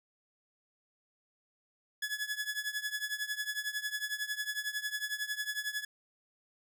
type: tone with tremolo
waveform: sawtooth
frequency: 1700 Hz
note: G#6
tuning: 40 cents sharp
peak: -27 dBFS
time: 2.02-5.85 s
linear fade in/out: 5 ms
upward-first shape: triangle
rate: 11 Hz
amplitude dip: 90%
effects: none